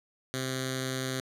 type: tone with notch filter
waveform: 5% pulse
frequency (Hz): 130.7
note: C3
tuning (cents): -1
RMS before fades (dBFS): -33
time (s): 0.34-1.2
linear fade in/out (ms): 0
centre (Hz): 900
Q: 0.56
effects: low-pass 11000 Hz 12 dB/octave + 9-bit